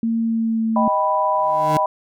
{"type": "tone with pitch glide", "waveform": "sine", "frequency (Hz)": [227.9, 223.7], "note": ["A#3", "A3"], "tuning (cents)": [-39, 29], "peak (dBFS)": -17, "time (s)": [0.03, 0.88], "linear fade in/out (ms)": 2, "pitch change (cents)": -32, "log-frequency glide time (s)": [0.2, 0.64]}
{"type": "chord", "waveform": "sine", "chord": "Eb augmented", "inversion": "none", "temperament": "equal", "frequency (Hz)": [622.3, 784, 987.8], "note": ["Eb5", "G5", "B5"], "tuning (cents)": [0, 0, 0], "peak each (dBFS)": [-21, -23, -18], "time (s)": [0.76, 1.86], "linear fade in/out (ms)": 2}
{"type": "tone with exponential growth", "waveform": "25% pulse", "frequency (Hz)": 152.3, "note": "D#3", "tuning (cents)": -37, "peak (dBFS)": -14, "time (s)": [1.34, 1.77], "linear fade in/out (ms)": 0, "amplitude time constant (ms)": 92}
{"effects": []}